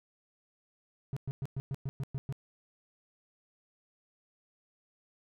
triangle tone bursts, 135.4 Hz, C#3, 40 cents flat, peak -30 dBFS, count 9, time 1.13-2.325 s, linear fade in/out 0 ms, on 35 ms, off 110 ms, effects none

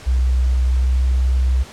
sine tone with pitch glide, 63.2 to 64.01 Hz, B1 to C2, +41 to -37 cents, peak -13 dBFS, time 0.06-1.64 s, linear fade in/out 20 ms, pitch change +22 cents, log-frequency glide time 0.63-1.01 s, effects pink hiss -39 dBFS RMS until 1.72 s + low-pass 8000 Hz 12 dB/octave

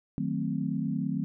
sine chord, D# diminished seventh, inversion none, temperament equal with one note detuned, 155.56 / 185 / 222.2 / 261.6 Hz, D#3 / F#3 / A3 / C4, 0 / 0 / +17 / 0 cents, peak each -33 dBFS, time 0.18-1.24 s, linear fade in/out 0 ms, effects none

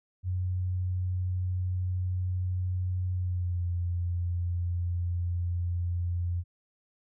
sine tone with pitch glide, 91.3 to 87.53 Hz, F#2 to F2, -23 to +4 cents, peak -27 dBFS, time 0.23-6.44 s, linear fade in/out 50 ms, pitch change -73 cents, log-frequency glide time 3.13-3.67 s, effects none

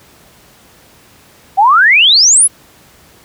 sine exponential sweep, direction up, 740 to 11160 Hz, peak -4 dBFS, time 1.57-2.48 s, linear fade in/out 20 ms, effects pink hiss -44 dBFS RMS until 3.24 s + high-pass 60 Hz 12 dB/octave

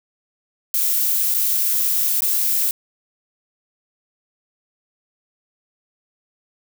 violet noise with dropouts, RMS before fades -19 dBFS, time 0.74-2.71 s, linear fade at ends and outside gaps 1 ms, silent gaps 1.341-1.346 / 2.206-2.221 s, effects none

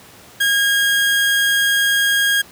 30% pulse tone, 1630 Hz, G#6, 33 cents flat, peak -11 dBFS, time 0.4-2.42 s, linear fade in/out 10 ms, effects pink hiss -43 dBFS RMS until 2.51 s + high-pass 100 Hz 12 dB/octave

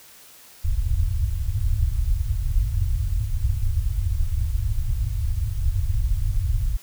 pink low-pass noise, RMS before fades -22 dBFS, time 0.64-6.77 s, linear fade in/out 10 ms, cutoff 110 Hz, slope 48 dB/octave, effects white hiss -48 dBFS RMS until 6.82 s

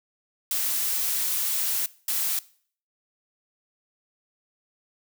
blue noise bursts at uneven times, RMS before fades -26 dBFS, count 2, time 0.51-1.86 / 2.08-2.39 s, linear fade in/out 2 ms, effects noise-tail reverb RT60 0.5 s tail -20 dB re dry

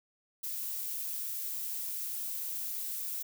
violet noise, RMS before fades -37 dBFS, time 0.43-3.23 s, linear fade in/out 10 ms, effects none

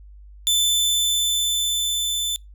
sawtooth tone with level ramp, 3524 Hz, A7, 2 cents sharp, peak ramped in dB -13 to -19 dBFS, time 0.47-2.36 s, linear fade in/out 0 ms, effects noise-tail reverb RT60 0.2 s tail -26 dB re dry + added 50 Hz sine -41 dBFS peak until 2.54 s

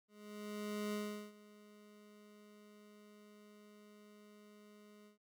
25% pulse tone with ADSR envelope, 208.8 Hz, G#3, 10 cents sharp, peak -34 dBFS, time 0.08-5.18 s, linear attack 850 ms, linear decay 390 ms, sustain -21 dB, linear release 120 ms, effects none

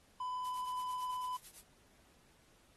triangle tone with vibrato, 1003 Hz, B5, 26 cents sharp, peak -35 dBFS, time 0.2-1.37 s, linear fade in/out 5 ms, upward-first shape sine, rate 19 Hz, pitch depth 10 cents each way
blue noise with tremolo, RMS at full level -50 dBFS, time 0.44-1.62 s, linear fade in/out 10 ms, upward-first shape triangle, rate 9 Hz, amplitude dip 95%
effects pink hiss -68 dBFS RMS until 2.76 s + AAC 32 kbps

